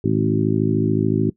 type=harmonic tone with a mistuned harmonic; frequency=53.6 Hz; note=A1; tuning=45 cents flat; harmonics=2 / 3 / 4 / 5 / 6 / 7; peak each=-23 / -23 / -23 / -23 / -23 / -23 dBFS; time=0.04-1.3 s; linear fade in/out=5 ms; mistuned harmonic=2; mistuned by=+31 cents; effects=noise-tail reverb RT60 0.1 s tail -19 dB re dry